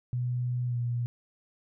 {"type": "tone with pitch glide", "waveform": "sine", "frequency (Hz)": [123.47, 120.23], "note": ["B2", "B2"], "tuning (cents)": [0, -46], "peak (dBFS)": -27, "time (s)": [0.13, 1.06], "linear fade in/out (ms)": 0, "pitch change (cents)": -46, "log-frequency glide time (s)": [0.66, 0.77], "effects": []}